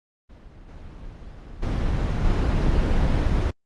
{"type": "noise with level steps", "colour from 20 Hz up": "brown", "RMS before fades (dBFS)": [-44, -39, -23, -20], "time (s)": [0.29, 3.51], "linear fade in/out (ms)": 10, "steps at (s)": [0.68, 1.62, 2.24], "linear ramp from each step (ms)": 10, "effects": ["low-pass 5000 Hz 12 dB/octave", "Opus 24 kbps"]}